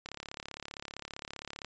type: click train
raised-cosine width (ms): 0.2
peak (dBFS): -23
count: 57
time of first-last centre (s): 0.06-1.646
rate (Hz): 35.3
effects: resampled to 16000 Hz